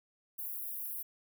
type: high-pass noise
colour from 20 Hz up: white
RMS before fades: -40 dBFS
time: 0.38-1.03 s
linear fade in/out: 10 ms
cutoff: 11000 Hz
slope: 48 dB/octave
effects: none